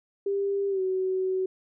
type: tone with pitch glide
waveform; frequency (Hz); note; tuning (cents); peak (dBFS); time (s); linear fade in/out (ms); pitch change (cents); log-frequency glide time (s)
sine; 397.7 to 375.4; G4 to F#4; +25 to +25; -24; 0.26-1.46; 5; -100; 0.69-0.81
effects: none